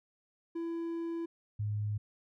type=tone pair in turn; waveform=triangle / sine; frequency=334.2 / 104.78 Hz; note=E4 / G#2; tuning=+24 / +16 cents; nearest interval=octave + minor sixth; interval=2008 cents; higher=first; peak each=-32 / -31 dBFS; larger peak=second; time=0.55-1.26 / 1.59-1.98 s; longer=first; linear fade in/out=10 ms; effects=none